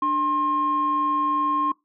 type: tone pair together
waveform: sine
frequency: 296.2 / 1065.6 Hz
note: D4 / C6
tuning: +15 / +31 cents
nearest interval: octave + minor seventh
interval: 2216 cents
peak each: -27 / -19 dBFS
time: 0.02-1.72 s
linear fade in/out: 5 ms
effects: noise-tail reverb RT60 0.2 s tail -23 dB re dry + tanh soft clip ceiling -14 dBFS